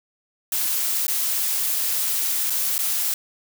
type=noise with dropouts; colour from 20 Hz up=blue; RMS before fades=-23 dBFS; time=0.52-3.14 s; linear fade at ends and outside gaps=2 ms; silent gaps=1.068-1.08 / 2.499-2.503 / 2.781-2.789 s; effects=none